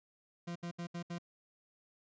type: tone bursts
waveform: 40% pulse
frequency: 172.3 Hz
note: F3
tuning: 23 cents flat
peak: -38 dBFS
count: 5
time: 0.47-1.185 s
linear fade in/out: 10 ms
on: 87 ms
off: 70 ms
effects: resampled to 16000 Hz